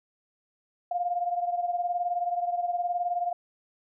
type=beating tone pair; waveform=sine; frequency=701 / 720 Hz; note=F5 / F#5; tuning=+6 / -47 cents; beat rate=19 Hz; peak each=-27 / -32 dBFS; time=0.91-3.33 s; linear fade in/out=5 ms; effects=none